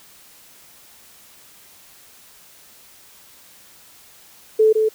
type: tone with echo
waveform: sine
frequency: 436.1 Hz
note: A4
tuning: 15 cents flat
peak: -10 dBFS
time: 4.59-4.73 s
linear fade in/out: 10 ms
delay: 160 ms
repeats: 1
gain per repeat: -4 dB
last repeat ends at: 4.89 s
effects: white hiss -48 dBFS RMS until 4.94 s